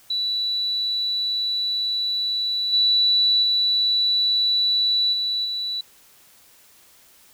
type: tone with level steps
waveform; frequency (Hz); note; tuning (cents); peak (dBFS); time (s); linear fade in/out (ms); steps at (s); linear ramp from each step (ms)
sine; 3951; B7; 0; -21 / -15 / -17 / -21 / -24; 0.1-5.81; 5; 2.72 / 3.42 / 5.12 / 5.44; 20
effects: white hiss -53 dBFS RMS until 7.33 s